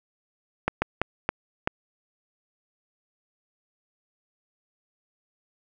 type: slowing click train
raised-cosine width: 0.5 ms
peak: -7 dBFS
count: 5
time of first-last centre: 0.68-1.675 s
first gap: 140 ms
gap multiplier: 1.4
effects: none